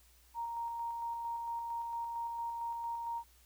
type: tone with tremolo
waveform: sine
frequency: 932.3 Hz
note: A#5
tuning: in tune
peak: -35 dBFS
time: 0.34-3.24 s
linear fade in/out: 50 ms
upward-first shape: square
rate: 4.4 Hz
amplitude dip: 25%
effects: added 60 Hz sine -64 dBFS peak until 3.45 s + white hiss -66 dBFS RMS until 3.45 s